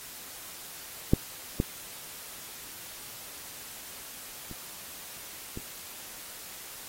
clicks, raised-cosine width 3 ms, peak -6 / -11 / -29 / -24 dBFS, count 4, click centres 1.135 / 1.601 / 4.513 / 5.574 s, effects white hiss -44 dBFS RMS until 6.88 s + AAC 48 kbps

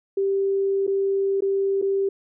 sine tone with dropouts, 392 Hz, G4, in tune, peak -19 dBFS, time 0.17-2.09 s, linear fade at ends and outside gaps 5 ms, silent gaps 0.868-0.876 / 1.407-1.421 / 1.816-1.823 s, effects none

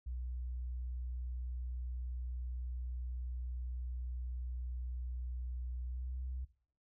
sine tone with pitch glide, 61.74 to 63.84 Hz, B1 to C2, 0 to -42 cents, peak -37 dBFS, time 0.06-6.45 s, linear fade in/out 10 ms, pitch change +58 cents, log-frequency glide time 5.84-6.18 s, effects noise-tail reverb RT60 0.5 s tail -18 dB re dry + tanh soft clip ceiling -34 dBFS

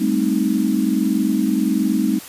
sine chord, A half-diminished seventh, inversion third, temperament equal with one note detuned, 198.5 / 220 / 261.6 / 311.1 Hz, G3 / A3 / C4 / Eb4, +22 / 0 / 0 / 0 cents, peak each -21 dBFS, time 0-2.19 s, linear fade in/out 10 ms, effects white hiss -37 dBFS RMS until 2.28 s + resampled to 32000 Hz

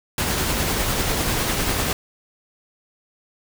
pink noise with tremolo, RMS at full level -21 dBFS, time 0.18-1.93 s, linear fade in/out 2 ms, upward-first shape triangle, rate 10 Hz, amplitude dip 30%, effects none

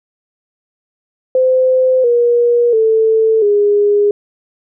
sine tone with pitch steps, 515 / 477.7 / 443.2 / 411.1 Hz, C5 / A#4 / A4 / G#4, -28 / +42 / +13 / -18 cents, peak -8 dBFS, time 1.35-4.11 s, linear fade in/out 2 ms, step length 690 ms, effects none

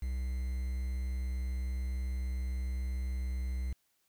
triangle tone with quantisation, 63.5 Hz, B1, 49 cents sharp, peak -30 dBFS, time 0.02-3.73 s, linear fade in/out 5 ms, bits 9, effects white hiss -75 dBFS RMS until 4.08 s

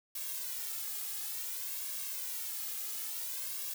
blue noise with flanger, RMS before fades -39 dBFS, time 0.15-3.74 s, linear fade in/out 5 ms, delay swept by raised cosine 1.8 to 2.42 ms, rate 0.57 Hz, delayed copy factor +0.95, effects none

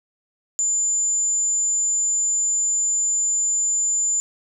sine tone, 7100 Hz, A8, 15 cents sharp, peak -18 dBFS, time 0.59-4.2 s, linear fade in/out 0 ms, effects none

